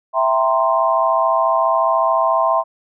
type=chord; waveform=sine; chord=C dominant seventh; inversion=first; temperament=equal; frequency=659.3 / 784 / 932.3 / 1046.5 Hz; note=E5 / G5 / Bb5 / C6; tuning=0 / 0 / 0 / 0 cents; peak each=-17 / -22 / -21 / -17 dBFS; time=0.13-2.64 s; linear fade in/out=50 ms; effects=none